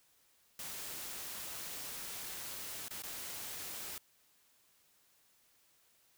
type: noise with dropouts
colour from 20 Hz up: white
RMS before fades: -44 dBFS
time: 0.59-3.98 s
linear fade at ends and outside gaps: 2 ms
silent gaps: 2.883-2.907 / 3.022-3.035 s
effects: white hiss -70 dBFS RMS until 6.17 s